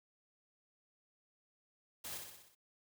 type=noise with echo; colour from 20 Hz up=white; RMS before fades=-45 dBFS; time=2.04-2.18 s; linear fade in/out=10 ms; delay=62 ms; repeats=6; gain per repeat=-4 dB; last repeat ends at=2.552 s; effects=none